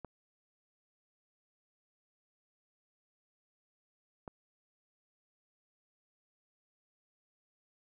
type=clicks; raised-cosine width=1 ms; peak=-29 dBFS; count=2; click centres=0.047 / 4.278 s; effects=none

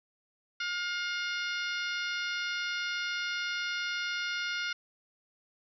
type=harmonic tone with a mistuned harmonic; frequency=711 Hz; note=F5; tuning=31 cents sharp; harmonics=2 / 3 / 4 / 5 / 6 / 7 / 8; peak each=-34 / -38 / -40 / -42 / -44 / -45 / -46 dBFS; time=0.6-4.73 s; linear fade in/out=5 ms; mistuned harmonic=8; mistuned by=-26 cents; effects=none

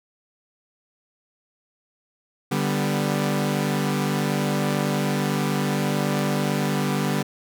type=chord; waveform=sawtooth; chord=G major; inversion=second; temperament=equal; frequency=146.83 / 196 / 246.9 Hz; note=D3 / G3 / B3; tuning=0 / 0 / 0 cents; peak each=-21 / -21 / -24 dBFS; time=2.51-7.23 s; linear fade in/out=10 ms; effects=none

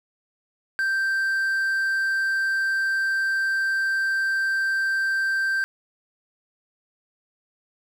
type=tone with quantisation; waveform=triangle; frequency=1568 Hz; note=G6; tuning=in tune; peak=-19 dBFS; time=0.79-5.64 s; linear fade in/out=0 ms; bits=8; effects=none

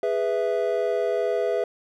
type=chord; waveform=triangle; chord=E major; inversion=first; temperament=just; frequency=412 / 494.4 / 659.3 Hz; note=G#4 / B4 / E5; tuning=-14 / +2 / 0 cents; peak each=-24 dBFS; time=0.03-1.64 s; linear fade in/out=2 ms; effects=none

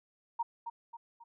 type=tone with echo; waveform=sine; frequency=932.3 Hz; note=A#5; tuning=in tune; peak=-29 dBFS; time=0.39-0.43 s; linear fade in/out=10 ms; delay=270 ms; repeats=3; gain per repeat=-7 dB; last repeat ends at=1.24 s; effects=none

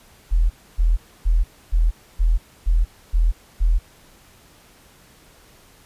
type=tone bursts; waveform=sine; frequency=40.87 Hz; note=E1; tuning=14 cents flat; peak=-13 dBFS; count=8; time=0.31-3.79 s; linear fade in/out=20 ms; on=190 ms; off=280 ms; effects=pink hiss -51 dBFS RMS until 5.85 s + resampled to 32000 Hz

